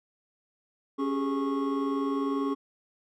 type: tone cluster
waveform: triangle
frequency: 276.6 / 398.2 / 418.3 / 1099 Hz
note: C#4 / G4 / G#4 / C#6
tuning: -4 / +27 / +12 / -15 cents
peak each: -26 / -34 / -32 / -33 dBFS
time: 0.98-2.55 s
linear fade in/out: 20 ms
effects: none